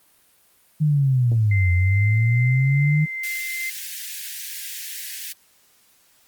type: linear two-way sweep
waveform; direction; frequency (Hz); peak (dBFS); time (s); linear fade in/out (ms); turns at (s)
sine; down then up; 155.5 to 87.3 to 155.5; -15; 0.8-3.06; 20; 1.72
type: tone with tremolo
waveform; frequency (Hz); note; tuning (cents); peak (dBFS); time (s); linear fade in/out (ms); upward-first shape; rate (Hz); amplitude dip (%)
sine; 2080; C7; -11; -25; 1.51-3.7; 5; sine; 2.4; 25
type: high-pass noise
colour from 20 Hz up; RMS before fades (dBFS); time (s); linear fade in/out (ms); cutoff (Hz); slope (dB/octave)
white; -33; 3.23-5.33; 10; 1600; 96
effects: white hiss -58 dBFS RMS until 6.27 s + Opus 32 kbps